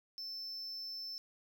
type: tone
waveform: triangle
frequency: 5300 Hz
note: E8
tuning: 9 cents sharp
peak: -40 dBFS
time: 0.18-1.18 s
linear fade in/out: 0 ms
effects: none